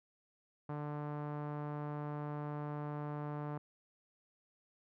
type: tone with low-pass filter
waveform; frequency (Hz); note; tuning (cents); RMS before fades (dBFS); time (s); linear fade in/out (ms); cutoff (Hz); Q
sawtooth; 147.9; D3; +13; -41; 0.69-3.58; 5; 1100; 1.6
effects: none